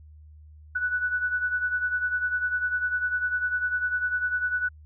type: beating tone pair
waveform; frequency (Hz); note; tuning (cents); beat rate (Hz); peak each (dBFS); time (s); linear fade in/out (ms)
sine; 1480 / 1490; F#6 / F#6; 0 / +12; 10; -25 / -31; 0.75-4.69; 10
effects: added 76 Hz sine -46 dBFS peak until 4.85 s